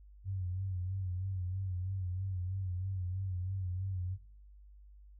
sine tone with vibrato, 93.1 Hz, F#2, 11 cents sharp, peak -34 dBFS, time 0.24-4.18 s, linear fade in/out 50 ms, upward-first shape sine, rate 3.1 Hz, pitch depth 70 cents each way, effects noise-tail reverb RT60 0.5 s tail -17 dB re dry + added 50 Hz sine -53 dBFS peak until 5.19 s

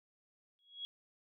sine tone with exponential growth, 3322 Hz, G#7, in tune, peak -37 dBFS, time 0.59-0.85 s, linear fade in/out 0 ms, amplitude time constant 56 ms, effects none

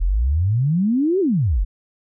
sine exponential two-way sweep, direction up then down, 39.02 to 404.8 to 39.02 Hz, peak -15 dBFS, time 0-1.65 s, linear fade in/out 20 ms, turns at 1.2 s, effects none

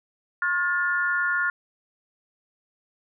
sine tone cluster, 1081 / 1424 / 1754 Hz, C#6 / F6 / A6, -44 / +33 / -6 cents, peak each -31 / -23 / -27 dBFS, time 0.42-1.5 s, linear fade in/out 2 ms, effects none

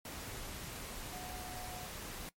sine tone in noise, 732 Hz, F#5, 19 cents flat, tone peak -47 dBFS, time 1.13-1.86 s, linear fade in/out 2 ms, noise pink, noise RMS -45 dBFS, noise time 0.05-2.29 s, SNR -5 dB, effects noise-tail reverb RT60 0.1 s tail -20 dB re dry + MP3 64 kbps

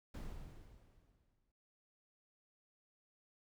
brown noise with exponential decay, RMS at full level -43 dBFS, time 0.14-1.52 s, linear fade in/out 5 ms, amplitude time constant 300 ms, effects none

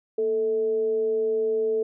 sine tone with frequency modulation, 440 Hz, A4, in tune, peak -21 dBFS, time 0.18-1.83 s, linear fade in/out 5 ms, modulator 205 Hz, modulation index 0.22, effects none

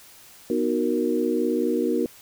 sine chord, B major seventh, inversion none, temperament equal, 246.9 / 311.1 / 370 / 466.2 Hz, B3 / D#4 / F#4 / A#4, 0 / 0 / 0 / 0 cents, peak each -26 dBFS, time 0.5-2.06 s, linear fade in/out 2 ms, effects white hiss -49 dBFS RMS until 2.21 s

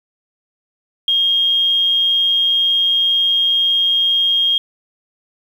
sine tone, 3239 Hz, G#7, 44 cents flat, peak -12 dBFS, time 1.08-4.58 s, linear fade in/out 2 ms, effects 7-bit

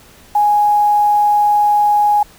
sine tone with quantisation, 830.6 Hz, G#5, in tune, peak -9 dBFS, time 0.35-2.23 s, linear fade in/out 5 ms, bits 6, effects pink hiss -44 dBFS RMS until 2.38 s

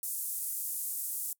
pink band-pass noise, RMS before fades -36 dBFS, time 0.03-1.33 s, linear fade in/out 2 ms, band 9200 to 16000 Hz, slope 24 dB/octave, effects noise-tail reverb RT60 0.1 s tail -24 dB re dry

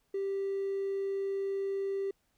triangle tone with hard clipping, 392.3 Hz, G4, 1 cent sharp, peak -31 dBFS, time 0.14-2.11 s, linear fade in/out 5 ms, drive 4 dB, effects pink hiss -75 dBFS RMS until 2.37 s

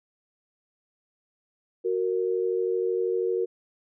sine tone pair together, 370 / 462.8 Hz, F#4 / A#4, 0 / -13 cents, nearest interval major third, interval 387 cents, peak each -26 dBFS, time 1.84-3.46 s, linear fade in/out 20 ms, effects none

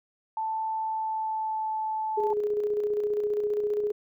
sine tone with pitch glide, 882 to 871.9 Hz, A5 to A5, +4 to -16 cents, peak -27 dBFS, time 0.37-2.33 s, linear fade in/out 2 ms, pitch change -20 cents, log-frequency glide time 0.71-1.74 s
sine tone with tremolo, 417.3 Hz, G#4, 8 cents sharp, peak -23 dBFS, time 2.17-3.92 s, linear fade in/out 10 ms, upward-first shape square, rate 15 Hz, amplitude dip 35%
effects none

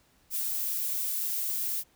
violet noise, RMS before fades -31 dBFS, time 0.3-1.84 s, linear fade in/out 50 ms, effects pink hiss -65 dBFS RMS until 1.95 s

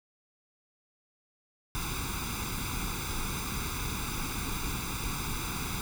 pink noise with comb filter, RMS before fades -34 dBFS, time 1.75-5.81 s, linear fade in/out 0 ms, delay 0.82 ms, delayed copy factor +0.85, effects none

